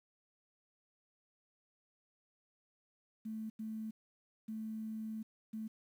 sine tone bursts at uneven times, 219.3 Hz, A3, 6 cents flat, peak -39 dBFS, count 4, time 3.25-3.5 / 3.59-3.91 / 4.48-5.23 / 5.53-5.68 s, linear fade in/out 10 ms, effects 11-bit

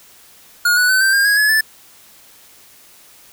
square tone with pitch steps, 1436 / 1477.2 / 1519.6 / 1563.3 / 1608.1 / 1654.3 / 1701.8 / 1750.6 Hz, F6 / F#6 / F#6 / G6 / G6 / G#6 / G#6 / A6, +48 / -3 / +46 / -5 / +44 / -7 / +42 / -9 cents, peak -12 dBFS, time 0.65-1.61 s, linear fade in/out 5 ms, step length 120 ms, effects white hiss -46 dBFS RMS until 3.32 s

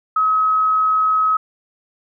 sine tone, 1277 Hz, D#6, 45 cents sharp, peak -13 dBFS, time 0.16-1.37 s, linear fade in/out 5 ms, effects none

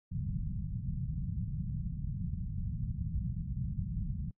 white low-pass noise, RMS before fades -36 dBFS, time 0.11-4.31 s, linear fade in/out 5 ms, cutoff 180 Hz, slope 48 dB/octave, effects noise-tail reverb RT60 0.1 s tail -26 dB re dry

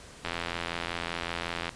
click train, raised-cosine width 0.3 ms, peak -15 dBFS, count 124, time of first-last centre 0.25-1.692 s, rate 85.3 Hz, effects pink hiss -49 dBFS RMS until 1.75 s + resampled to 22050 Hz

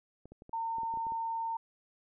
clicks, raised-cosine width 2 ms, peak -37 dBFS, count 10, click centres 0.256 / 0.32 / 0.421 / 0.494 / 0.784 / 0.833 / 0.939 / 0.973 / 1.068 / 1.121 s
sine tone, 910 Hz, A#5, 42 cents flat, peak -32 dBFS, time 0.53-1.57 s, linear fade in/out 5 ms
effects none

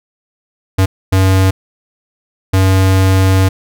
square tone bursts at uneven times, 95 Hz, F#2, 46 cents sharp, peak -8 dBFS, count 3, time 0.78-0.86 / 1.12-1.51 / 2.53-3.49 s, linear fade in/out 10 ms, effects none

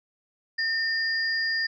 sine tone pair together, 1811 / 4846 Hz, A6 / D#8, +49 / -47 cents, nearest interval octave + perfect fourth, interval 1704 cents, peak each -25 / -29 dBFS, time 0.58-1.67 s, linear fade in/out 10 ms, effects none

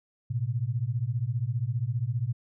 sine beating tone pair, 112 / 127 Hz, A2 / B2, +31 / +49 cents, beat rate 15 Hz, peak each -29 dBFS, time 0.3-2.33 s, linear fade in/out 10 ms, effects none

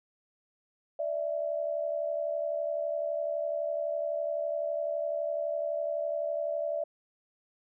sine tone pair together, 587.3 / 659.2 Hz, D5 / E5, 0 / 0 cents, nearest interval major second, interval 200 cents, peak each -31 / -33 dBFS, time 0.99-6.84 s, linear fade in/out 5 ms, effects none

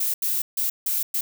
violet noise bursts at uneven times, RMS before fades -24 dBFS, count 5, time 0-0.14 / 0.22-0.42 / 0.57-0.7 / 0.86-1.03 / 1.14-1.21 s, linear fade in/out 5 ms, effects none

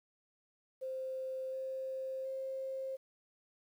sine tone with pitch steps, 523 / 526.9 / 530.9 Hz, C5 / C5 / C5, -1 / +12 / +25 cents, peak -37 dBFS, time 0.81-2.97 s, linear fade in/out 20 ms, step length 720 ms, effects 11-bit

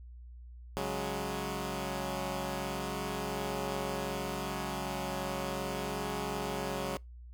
10% pulse chord, C# suspended fourth, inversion none, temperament equal, 138.59 / 185 / 207.7 Hz, C#3 / F#3 / G#3, 0 / 0 / 0 cents, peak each -31 / -29 / -31 dBFS, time 0.77-6.97 s, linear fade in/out 0 ms, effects noise-tail reverb RT60 0.2 s tail -25 dB re dry + added 60 Hz sine -46 dBFS peak until 7.33 s

